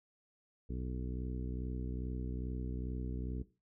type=harmonic tone; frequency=62.4 Hz; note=B1; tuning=19 cents sharp; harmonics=1 / 2 / 3 / 4 / 5 / 6 / 7; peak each=-39 / -44 / -46 / -47 / -50 / -53 / -52 dBFS; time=0.69-3.43 s; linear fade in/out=10 ms; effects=noise-tail reverb RT60 0.3 s tail -17 dB re dry